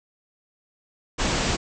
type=low-pass noise; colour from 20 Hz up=pink; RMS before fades=-24 dBFS; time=1.18-1.57 s; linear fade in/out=20 ms; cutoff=7900 Hz; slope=96 dB/octave; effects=none

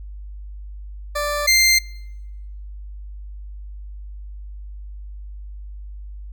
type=tone pair in turn; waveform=20% pulse; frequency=587.3 / 2093 Hz; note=D5 / C7; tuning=0 / 0 cents; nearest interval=octave + minor seventh; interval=2200 cents; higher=second; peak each=-16 / -7 dBFS; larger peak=second; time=1.15-1.47 / 1.47-1.79 s; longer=neither; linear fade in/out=10 ms; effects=noise-tail reverb RT60 1.0 s tail -26 dB re dry + added 50 Hz sine -32 dBFS peak until 6.32 s

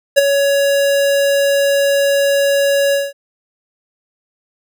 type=tone with ADSR envelope; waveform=square; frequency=560 Hz; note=C#5; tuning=18 cents sharp; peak=-4 dBFS; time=0.16-3.13 s; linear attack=22 ms; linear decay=19 ms; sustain=-8 dB; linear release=200 ms; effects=none

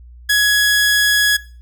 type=tone; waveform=sawtooth; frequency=1676 Hz; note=G#6; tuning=15 cents sharp; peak=-8 dBFS; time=0.29-1.37 s; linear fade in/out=10 ms; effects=noise-tail reverb RT60 0.4 s tail -19 dB re dry + added 60 Hz sine -37 dBFS peak until 1.61 s

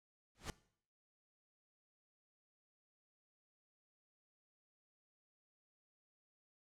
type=noise with exponential growth; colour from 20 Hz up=pink; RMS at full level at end=-39 dBFS; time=0.35-0.5 s; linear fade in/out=1 ms; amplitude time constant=31 ms; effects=noise-tail reverb RT60 0.6 s tail -20 dB re dry + low-pass 8000 Hz 12 dB/octave

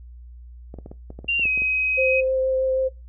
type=clicks; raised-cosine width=2 ms; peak=-24 dBFS; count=11; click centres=0.741 / 0.787 / 0.861 / 0.915 / 1.104 / 1.19 / 1.245 / 1.396 / 1.455 / 1.576 / 1.62 s
type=tone with pitch glide; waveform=sine; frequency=2774 to 2529 Hz; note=F7 to D#7; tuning=-12 to +28 cents; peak=-18 dBFS; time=1.28-2.21 s; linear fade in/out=10 ms; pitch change=-160 cents; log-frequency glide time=1.41-1.47 s
type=tone with vibrato; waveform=sine; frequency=523.3 Hz; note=C5; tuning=in tune; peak=-19 dBFS; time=1.97-2.89 s; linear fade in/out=20 ms; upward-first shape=triangle; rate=6.3 Hz; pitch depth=11 cents each way
effects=noise-tail reverb RT60 0.2 s tail -18 dB re dry + added 60 Hz sine -39 dBFS peak until 3.08 s

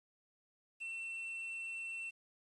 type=tone; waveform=triangle; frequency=2696 Hz; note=E7; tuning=38 cents sharp; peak=-39 dBFS; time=0.8-2.11 s; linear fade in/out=20 ms; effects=resampled to 24000 Hz + 11-bit

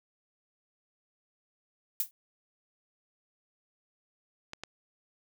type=noise with exponential decay; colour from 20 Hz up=violet; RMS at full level=-25 dBFS; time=2-2.11 s; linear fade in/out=1 ms; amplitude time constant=22 ms
type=clicks; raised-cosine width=0.2 ms; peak=-22 / -21 dBFS; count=2; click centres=4.534 / 4.636 s
effects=none

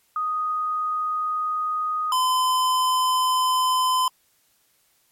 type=tone pair in turn; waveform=sine / square; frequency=1244.5 / 1021.4 Hz; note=D#6 / C6; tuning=0 / -42 cents; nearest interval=minor third; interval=342 cents; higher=first; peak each=-22 / -19 dBFS; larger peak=second; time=0.16-2.12 / 2.12-4.08 s; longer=neither; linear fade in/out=2 ms; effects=white hiss -64 dBFS RMS until 5.11 s + MP3 64 kbps

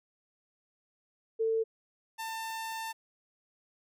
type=tone pair in turn; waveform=sine / sawtooth; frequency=447.7 / 895.4 Hz; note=A4 / A5; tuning=+30 / +30 cents; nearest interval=octave; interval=1200 cents; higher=second; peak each=-26 / -32 dBFS; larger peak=first; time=1.39-1.64 / 2.18-2.93 s; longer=second; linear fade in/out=20 ms; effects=none

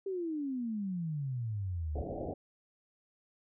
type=exponential sweep; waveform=sine; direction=down; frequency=397.2 to 69.3 Hz; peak=-33 dBFS; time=0.06-2.02 s; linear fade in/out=5 ms
type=low-pass noise; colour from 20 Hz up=white; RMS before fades=-39 dBFS; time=1.95-2.34 s; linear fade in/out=10 ms; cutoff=750 Hz; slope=96 dB/octave
effects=none

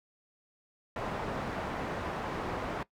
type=low-pass noise; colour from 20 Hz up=white; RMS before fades=-36 dBFS; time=0.96-2.83 s; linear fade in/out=2 ms; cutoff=1000 Hz; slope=12 dB/octave; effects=noise-tail reverb RT60 0.1 s tail -19 dB re dry

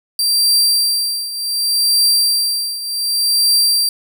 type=tone with tremolo; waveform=sawtooth; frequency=4709 Hz; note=D8; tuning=4 cents sharp; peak=-7 dBFS; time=0.19-3.89 s; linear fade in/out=2 ms; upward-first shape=triangle; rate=0.67 Hz; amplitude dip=80%; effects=none

